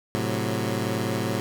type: chord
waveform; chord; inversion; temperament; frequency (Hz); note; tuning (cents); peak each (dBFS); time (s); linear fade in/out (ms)
15% pulse; F# diminished; first; equal; 110 / 130.81 / 185; A2 / C3 / F#3; 0 / 0 / 0; -21 / -24 / -24; 0.15-1.4; 0
effects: none